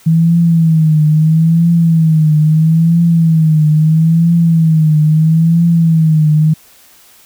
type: tone with vibrato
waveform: sine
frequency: 160.8 Hz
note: E3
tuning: 43 cents flat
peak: -6 dBFS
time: 0.06-6.54 s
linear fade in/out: 10 ms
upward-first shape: triangle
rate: 0.76 Hz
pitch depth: 100 cents each way
effects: white hiss -44 dBFS RMS until 7.25 s